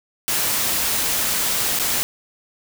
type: noise with dropouts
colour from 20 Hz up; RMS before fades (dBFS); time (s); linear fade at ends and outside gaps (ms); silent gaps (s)
white; -21; 0.28-2.03; 0; 1.789-1.797
effects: none